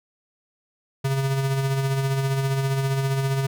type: tone with tremolo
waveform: square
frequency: 135.6 Hz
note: C#3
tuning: 38 cents flat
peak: -20 dBFS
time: 1.04-3.47 s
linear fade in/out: 10 ms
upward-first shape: sine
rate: 15 Hz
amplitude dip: 40%
effects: none